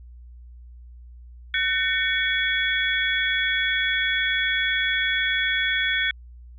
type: tone cluster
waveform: sine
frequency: 1512 / 1812 / 2239 / 3374 Hz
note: F#6 / A#6 / C#7 / G#7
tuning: +37 / -50 / +17 / +27 cents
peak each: -26 dBFS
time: 1.54-6.11 s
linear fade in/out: 2 ms
effects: added 60 Hz sine -41 dBFS peak until 6.58 s